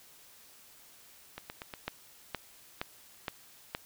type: two click trains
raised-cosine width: 0.3 ms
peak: -17 / -24 dBFS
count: 5 / 4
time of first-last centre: 1.88-3.749 / 1.38-1.738 s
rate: 2.14 / 8.38 Hz
effects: white hiss -57 dBFS RMS until 3.85 s